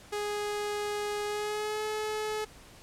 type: tone with pitch glide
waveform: sawtooth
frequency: 414.9 to 428.8 Hz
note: G#4 to A4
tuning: -2 to -45 cents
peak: -27 dBFS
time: 0.12-2.45 s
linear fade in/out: 10 ms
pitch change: +57 cents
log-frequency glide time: 1.25-1.84 s
effects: pink hiss -53 dBFS RMS until 2.82 s + low-pass 11000 Hz 12 dB/octave